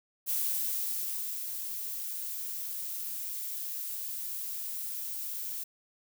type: noise with ADSR envelope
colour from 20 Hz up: violet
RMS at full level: -30 dBFS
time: 0.26-5.64 s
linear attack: 41 ms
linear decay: 1100 ms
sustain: -7 dB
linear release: 10 ms
effects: none